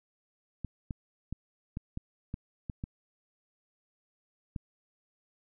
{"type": "clicks", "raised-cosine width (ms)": 5, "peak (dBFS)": -23, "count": 9, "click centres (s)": [0.647, 0.908, 1.326, 1.771, 1.974, 2.341, 2.698, 2.839, 4.562], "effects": []}